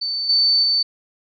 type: tone with level steps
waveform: sine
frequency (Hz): 4532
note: C#8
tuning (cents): +37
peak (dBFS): -21 / -13 / -15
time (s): 0.01-0.83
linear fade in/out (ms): 10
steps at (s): 0.29 / 0.63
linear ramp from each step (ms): 5
effects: none